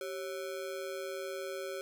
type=ring-modulated tone; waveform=square; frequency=468.3 Hz; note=A#4; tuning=8 cents sharp; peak=-35 dBFS; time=0.01-1.81 s; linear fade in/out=0 ms; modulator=80.8 Hz; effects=none